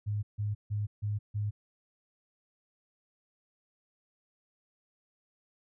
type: tone bursts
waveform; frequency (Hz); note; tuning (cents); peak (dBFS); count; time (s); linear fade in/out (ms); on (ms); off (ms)
sine; 104.2; G#2; +6; -29; 5; 0.06-1.51; 20; 170; 150
effects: none